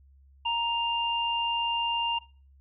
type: tone pair together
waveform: sine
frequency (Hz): 934.4 / 2800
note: A#5 / F7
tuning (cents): +4 / +4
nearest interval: octave + perfect fifth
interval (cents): 1900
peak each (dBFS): -28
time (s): 0.45-2.19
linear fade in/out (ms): 10
effects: noise-tail reverb RT60 0.4 s tail -21 dB re dry + added 68 Hz sine -54 dBFS peak until 2.6 s